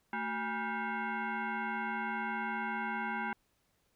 sine tone with frequency modulation, 372.3 Hz, F#4, 11 cents sharp, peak -33 dBFS, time 0.13-3.33 s, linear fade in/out 2 ms, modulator 595 Hz, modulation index 2.8, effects pink hiss -75 dBFS RMS until 3.95 s

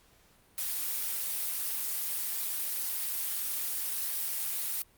blue noise, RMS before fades -33 dBFS, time 0.58-4.82 s, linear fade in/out 0 ms, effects pink hiss -63 dBFS RMS until 4.97 s + Opus 48 kbps

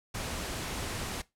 pink noise, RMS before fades -36 dBFS, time 0.14-1.22 s, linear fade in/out 10 ms, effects noise-tail reverb RT60 0.2 s tail -19 dB re dry + low-pass 11000 Hz 12 dB/octave

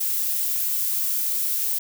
violet noise, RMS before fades -24 dBFS, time 0-1.79 s, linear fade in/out 10 ms, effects none

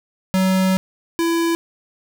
square tone pair in turn, 188.3 / 334.3 Hz, F#3 / E4, +31 / +24 cents, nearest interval minor seventh, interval 993 cents, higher second, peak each -15 / -17 dBFS, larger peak first, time 0.34-0.77 / 1.19-1.55 s, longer first, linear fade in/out 0 ms, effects none

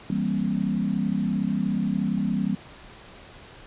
sine chord, C dominant seventh, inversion first, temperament equal with one note detuned, 164.81 / 196 / 233.1 / 266.4 Hz, E3 / G3 / Bb3 / C4, 0 / 0 / 0 / +31 cents, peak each -30 / -25 / -28 / -31 dBFS, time 0.1-2.55 s, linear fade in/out 2 ms, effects pink hiss -46 dBFS RMS until 3.66 s + resampled to 8000 Hz

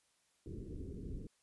pink low-pass noise, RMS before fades -45 dBFS, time 0.46-1.27 s, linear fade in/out 2 ms, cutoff 420 Hz, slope 48 dB/octave, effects white hiss -75 dBFS RMS until 1.42 s + resampled to 24000 Hz

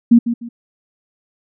sine tone with echo, 235.2 Hz, A#3, 16 cents sharp, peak -4 dBFS, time 0.11-0.19 s, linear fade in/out 10 ms, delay 150 ms, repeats 2, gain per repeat -11 dB, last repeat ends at 0.49 s, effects none

